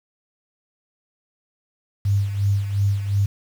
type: tone with tremolo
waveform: sine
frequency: 100 Hz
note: G2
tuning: 35 cents sharp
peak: -15 dBFS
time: 2.05-3.26 s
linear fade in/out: 5 ms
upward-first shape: sine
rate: 2.8 Hz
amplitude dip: 65%
effects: 7-bit

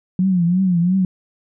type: tone with vibrato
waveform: sine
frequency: 180 Hz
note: F#3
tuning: 47 cents flat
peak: -13 dBFS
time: 0.19-1.05 s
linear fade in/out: 2 ms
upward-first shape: triangle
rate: 2.9 Hz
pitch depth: 130 cents each way
effects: none

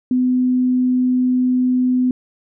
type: tone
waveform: sine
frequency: 252.4 Hz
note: B3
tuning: 38 cents sharp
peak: -13 dBFS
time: 0.11-2.11 s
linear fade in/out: 2 ms
effects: none

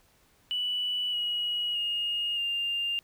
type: tone with pitch steps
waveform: triangle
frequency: 2960 / 2906 / 2853 / 2800 Hz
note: F#7 / F#7 / F7 / F7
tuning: 0 / -32 / +36 / +4 cents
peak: -24 dBFS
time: 0.51-2.99 s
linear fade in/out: 0 ms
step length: 620 ms
effects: tanh soft clip ceiling -25 dBFS + pink hiss -64 dBFS RMS until 3.03 s

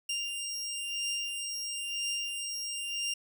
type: beating tone pair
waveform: 20% pulse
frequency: 2794 / 2795 Hz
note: F7 / F7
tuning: 0 / +1 cents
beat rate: 1 Hz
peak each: -34 / -30 dBFS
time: 0.09-3.14 s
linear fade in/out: 5 ms
effects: none

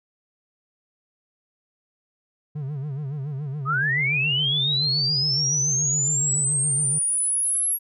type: tone with vibrato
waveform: triangle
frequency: 141.8 Hz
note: C#3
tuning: 40 cents sharp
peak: -25 dBFS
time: 2.55-6.99 s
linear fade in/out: 10 ms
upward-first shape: sine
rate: 7.1 Hz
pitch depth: 130 cents each way
type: linear sweep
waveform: sine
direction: up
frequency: 1200 to 11380 Hz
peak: -20 dBFS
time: 3.65-7.79 s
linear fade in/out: 50 ms
effects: none

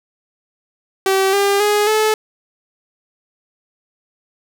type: tone with pitch steps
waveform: sawtooth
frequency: 385 / 400.2 / 416 / 432.4 Hz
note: G4 / G4 / G#4 / A4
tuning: -31 / +36 / +3 / -30 cents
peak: -9 dBFS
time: 1.06-2.14 s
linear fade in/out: 2 ms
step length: 270 ms
effects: none

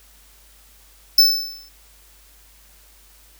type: tone with exponential decay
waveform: square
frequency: 5274 Hz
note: E8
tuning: in tune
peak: -7 dBFS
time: 1.18-1.69 s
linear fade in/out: 5 ms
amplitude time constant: 110 ms
effects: added 50 Hz sine -52 dBFS peak until 3.39 s + white hiss -52 dBFS RMS until 3.39 s

